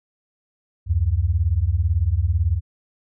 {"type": "beating tone pair", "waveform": "sine", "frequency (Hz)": [73.42, 91.42], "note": ["D2", "F#2"], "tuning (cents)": [0, -20], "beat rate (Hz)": 18, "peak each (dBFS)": [-20, -19], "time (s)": [0.86, 2.61], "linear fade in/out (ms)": 50, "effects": []}